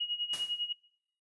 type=tone with tremolo; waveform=sine; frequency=2890 Hz; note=F#7; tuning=41 cents flat; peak=-29 dBFS; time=0-0.73 s; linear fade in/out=10 ms; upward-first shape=sine; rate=10 Hz; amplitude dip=80%
type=noise with exponential decay; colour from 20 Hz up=white; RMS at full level=-38 dBFS; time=0.33-0.68 s; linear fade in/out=5 ms; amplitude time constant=74 ms
effects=noise-tail reverb RT60 0.7 s tail -22 dB re dry + resampled to 24000 Hz